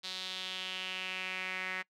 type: tone with band-pass filter sweep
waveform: sawtooth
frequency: 186.2 Hz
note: F#3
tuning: 11 cents sharp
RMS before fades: -39 dBFS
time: 0.03-1.83 s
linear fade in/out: 20 ms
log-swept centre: 4000 to 2000 Hz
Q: 3.7
effects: noise-tail reverb RT60 0.1 s tail -23 dB re dry